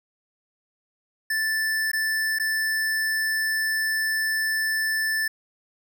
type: tone with dropouts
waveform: square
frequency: 1760 Hz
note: A6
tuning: in tune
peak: -23 dBFS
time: 1.3-5.28 s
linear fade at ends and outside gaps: 5 ms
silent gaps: 1.917-1.932 / 2.387-2.397 s
effects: none